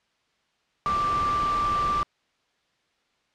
sine tone in noise, 1176 Hz, D6, 2 cents sharp, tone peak -22 dBFS, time 0.86-2.03 s, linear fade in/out 0 ms, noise pink, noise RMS -33 dBFS, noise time 0.86-2.03 s, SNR +8 dB, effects white hiss -69 dBFS RMS until 3.34 s + low-pass 4000 Hz 12 dB/octave

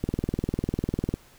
click train, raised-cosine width 3 ms, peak -13 dBFS, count 23, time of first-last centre 0.04-1.14 s, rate 20 Hz, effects pink hiss -55 dBFS RMS until 1.38 s

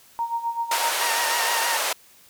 sine tone with tremolo, 930 Hz, A#5, 4 cents flat, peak -21 dBFS, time 0.19-0.9 s, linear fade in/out 0 ms, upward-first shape sine, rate 7.8 Hz, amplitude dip 75%
pink band-pass noise, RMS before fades -25 dBFS, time 0.71-1.93 s, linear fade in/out 5 ms, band 570 to 14000 Hz, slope 24 dB/octave
25% pulse tone with vibrato, 929 Hz, A#5, 6 cents flat, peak -21 dBFS, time 1.01-1.77 s, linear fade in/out 2 ms, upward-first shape sine, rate 6.4 Hz, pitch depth 46 cents each way
effects white hiss -53 dBFS RMS until 2.29 s

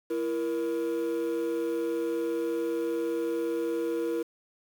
triangle tone pair together, 334.8 / 472.2 Hz, E4 / A#4, +27 / +22 cents, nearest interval tritone, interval 595 cents, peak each -27 / -27 dBFS, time 0.1-4.23 s, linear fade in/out 10 ms, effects tanh soft clip ceiling -21 dBFS + 8-bit

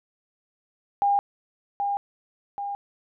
sine tone with echo, 806 Hz, G5, 48 cents sharp, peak -18 dBFS, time 1.02-1.19 s, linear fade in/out 0 ms, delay 780 ms, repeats 2, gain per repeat -5 dB, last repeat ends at 2.75 s, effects none

